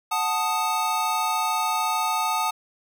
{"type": "chord", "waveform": "square", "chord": "D# diminished", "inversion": "first", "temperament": "equal", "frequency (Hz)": [740, 880, 1244.5], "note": ["F#5", "A5", "D#6"], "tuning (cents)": [0, 0, 0], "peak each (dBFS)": [-30, -26, -27], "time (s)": [0.11, 2.51], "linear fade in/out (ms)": 10, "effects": []}